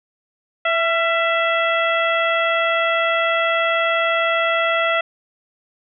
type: harmonic tone with a mistuned harmonic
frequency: 662 Hz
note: E5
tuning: 7 cents sharp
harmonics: 1 / 2 / 3 / 4 / 5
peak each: -20 / -21 / -22 / -25 / -28 dBFS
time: 0.65-5.01 s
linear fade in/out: 5 ms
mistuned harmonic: 2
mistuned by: +46 cents
effects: none

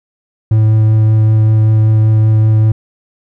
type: tone with vibrato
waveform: triangle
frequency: 109.1 Hz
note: A2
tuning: 14 cents flat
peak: -4 dBFS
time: 0.51-2.72 s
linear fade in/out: 5 ms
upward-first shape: triangle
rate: 5.2 Hz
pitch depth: 10 cents each way
effects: none

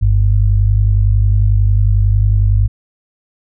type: tone pair together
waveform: sine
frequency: 49.67 / 100.7 Hz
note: G1 / G2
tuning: +24 / +47 cents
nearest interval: octave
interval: 1223 cents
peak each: -11 dBFS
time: 0.01-2.68 s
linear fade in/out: 20 ms
effects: none

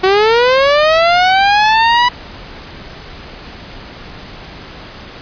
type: linear sweep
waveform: sawtooth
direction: up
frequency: 370 to 987.8 Hz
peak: -4 dBFS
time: 0.03-2.09 s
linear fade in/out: 10 ms
effects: pink hiss -32 dBFS RMS until 5.21 s + resampled to 11025 Hz

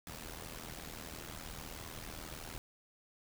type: noise with amplitude modulation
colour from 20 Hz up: pink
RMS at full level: -43 dBFS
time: 0.07-2.58 s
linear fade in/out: 0 ms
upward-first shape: sine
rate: 79.9 Hz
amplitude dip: 80%
effects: none

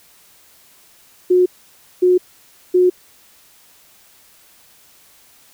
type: tone bursts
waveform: sine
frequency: 362.8 Hz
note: F#4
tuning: 34 cents flat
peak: -9 dBFS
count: 3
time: 1.3-2.9 s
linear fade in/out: 10 ms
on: 160 ms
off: 560 ms
effects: white hiss -50 dBFS RMS until 5.53 s

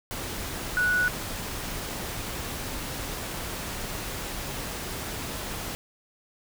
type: tone in noise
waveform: sine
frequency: 1472 Hz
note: F#6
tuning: 9 cents flat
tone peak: -21 dBFS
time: 0.77-1.08 s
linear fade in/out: 0 ms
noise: pink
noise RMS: -34 dBFS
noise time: 0.11-5.75 s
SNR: +10 dB
effects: none

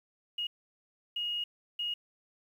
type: tone bursts at uneven times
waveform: sine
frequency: 2873 Hz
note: F7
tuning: 48 cents sharp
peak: -31 dBFS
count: 3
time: 0.38-0.47 / 1.16-1.44 / 1.79-1.94 s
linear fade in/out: 5 ms
effects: 10-bit

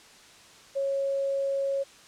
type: tone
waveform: sine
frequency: 550 Hz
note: C#5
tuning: 14 cents flat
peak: -25 dBFS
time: 0.75-1.84 s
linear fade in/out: 20 ms
effects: white hiss -52 dBFS RMS until 2.07 s + low-pass 7000 Hz 12 dB/octave

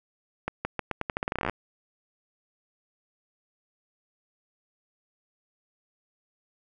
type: accelerating click train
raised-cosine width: 0.5 ms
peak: -13 dBFS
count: 19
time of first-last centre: 0.48-1.496 s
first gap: 170 ms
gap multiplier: 0.84
effects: none

